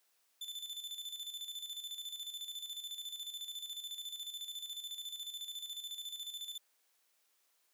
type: tone with tremolo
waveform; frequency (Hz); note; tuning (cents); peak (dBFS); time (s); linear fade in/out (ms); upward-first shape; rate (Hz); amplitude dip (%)
40% pulse; 3520; A7; 0; -39; 0.41-6.58; 5; square; 14; 60
effects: white hiss -75 dBFS RMS until 7.73 s + high-pass 400 Hz 12 dB/octave